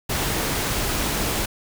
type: noise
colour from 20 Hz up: pink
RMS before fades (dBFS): -24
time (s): 0.09-1.46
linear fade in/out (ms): 10
effects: none